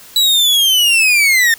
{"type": "linear sweep", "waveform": "40% pulse", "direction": "down", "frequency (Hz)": [3951, 1790], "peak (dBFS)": -8, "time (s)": [0.16, 1.54], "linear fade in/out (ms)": 2, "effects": ["white hiss -39 dBFS RMS until 1.58 s"]}